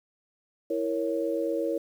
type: chord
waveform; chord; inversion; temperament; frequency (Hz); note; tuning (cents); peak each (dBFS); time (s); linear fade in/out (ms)
sine; A# diminished; second; equal; 329.6 / 466.2 / 554.4; E4 / A#4 / C#5; 0 / 0 / 0; -30; 0.7-1.78; 5
effects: 9-bit